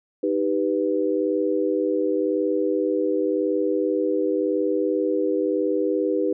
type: chord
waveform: sine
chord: Eb augmented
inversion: none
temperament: equal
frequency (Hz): 311.1 / 392 / 493.9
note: Eb4 / G4 / B4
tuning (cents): 0 / 0 / 0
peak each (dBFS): -24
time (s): 0.23-6.33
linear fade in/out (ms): 5
effects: none